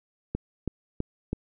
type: click train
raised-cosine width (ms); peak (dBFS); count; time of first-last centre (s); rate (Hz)
3; -15; 4; 0.35-1.33; 3.06
effects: none